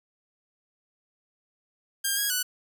5% pulse tone with pitch steps, 1605 / 1646 / 1484 Hz, G6 / G#6 / F#6, +40 / -16 / +5 cents, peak -14 dBFS, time 2.04-2.43 s, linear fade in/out 10 ms, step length 130 ms, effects none

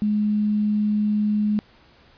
sine tone with quantisation, 210 Hz, G#3, 19 cents sharp, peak -18 dBFS, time 0.02-1.59 s, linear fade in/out 0 ms, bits 8, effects pink hiss -54 dBFS RMS until 2.17 s + resampled to 11025 Hz

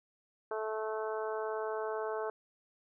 harmonic tone, 217.9 Hz, A3, 17 cents flat, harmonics 2 / 3 / 4 / 5 / 6 / 7, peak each -36 / -40 / -42 / -44 / -46 / -47 dBFS, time 0.51-2.3 s, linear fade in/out 2 ms, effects none

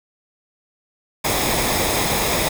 pink noise with comb filter, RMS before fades -20 dBFS, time 1.24-2.49 s, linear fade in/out 10 ms, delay 0.68 ms, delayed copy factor -0.5, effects none

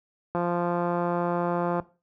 click train, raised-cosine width 1 ms, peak -14 dBFS, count 253, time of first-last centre 0.35-1.798 s, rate 174 Hz, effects noise-tail reverb RT60 0.3 s tail -17 dB re dry + high-pass 60 Hz 12 dB/octave

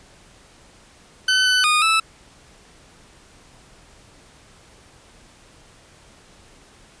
20% pulse tone with pitch steps, 1515 / 1503 / 1229 / 1313 Hz, F#6 / F#6 / D#6 / E6, +40 / +27 / -22 / -7 cents, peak -10 dBFS, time 1.28-2 s, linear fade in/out 5 ms, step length 180 ms, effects pink hiss -50 dBFS RMS until 7 s + resampled to 22050 Hz

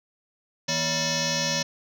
sine tone with frequency modulation, 2976 Hz, F#7, 9 cents sharp, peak -21 dBFS, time 0.68-1.63 s, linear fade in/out 10 ms, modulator 402 Hz, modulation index 7.9, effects tanh soft clip ceiling -21 dBFS

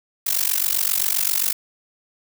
blue noise with amplitude modulation, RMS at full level -17 dBFS, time 0.26-1.53 s, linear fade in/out 10 ms, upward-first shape sine, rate 47.6 Hz, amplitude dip 95%, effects none

